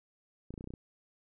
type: clicks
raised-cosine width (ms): 3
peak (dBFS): -30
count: 8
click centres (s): 0.506 / 0.54 / 0.578 / 0.609 / 0.642 / 0.674 / 0.705 / 0.738
effects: none